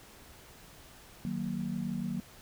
sine chord, D# minor, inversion none, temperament just, 155.56 / 186.68 / 233.3 Hz, D#3 / F#3 / A#3, 0 / +16 / +2 cents, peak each -39 / -35 / -36 dBFS, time 1.25-2.2 s, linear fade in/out 0 ms, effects pink hiss -54 dBFS RMS until 2.41 s

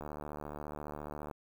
click train, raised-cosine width 1 ms, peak -28 dBFS, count 98, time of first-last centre 0.01-1.312 s, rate 74.5 Hz, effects 9-bit

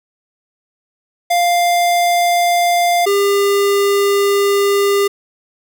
square tone pair in turn, 698.5 / 401.3 Hz, F5 / G4, 0 / +41 cents, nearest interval minor seventh, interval 959 cents, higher first, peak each -12 / -12 dBFS, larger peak neither, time 1.3-3.06 / 3.06-5.08 s, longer second, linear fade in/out 10 ms, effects none

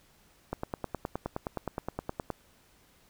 click train, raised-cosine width 1 ms, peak -18 dBFS, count 18, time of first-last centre 0.53-2.303 s, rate 9.59 Hz, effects pink hiss -63 dBFS RMS until 3.09 s

